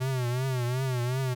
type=tone with vibrato; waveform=square; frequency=126.8 Hz; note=B2; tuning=46 cents sharp; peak=-27 dBFS; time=0-1.35 s; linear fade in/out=20 ms; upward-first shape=triangle; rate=2.7 Hz; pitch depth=110 cents each way; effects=none